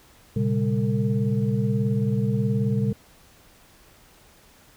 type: tone cluster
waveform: sine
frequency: 117.2 / 135.8 / 200.8 / 452.4 Hz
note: A#2 / C#3 / G3 / A4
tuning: +10 / -35 / +42 / +48 cents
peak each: -24 / -25 / -24 / -31 dBFS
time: 0.36-2.93 s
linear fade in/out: 5 ms
effects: tanh soft clip ceiling -10 dBFS + pink hiss -54 dBFS RMS until 4.76 s